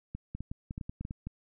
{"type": "clicks", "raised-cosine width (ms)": 5, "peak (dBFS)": -25, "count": 12, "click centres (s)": [0.15, 0.35, 0.406, 0.515, 0.709, 0.779, 0.812, 0.895, 1.01, 1.051, 1.109, 1.27], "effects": []}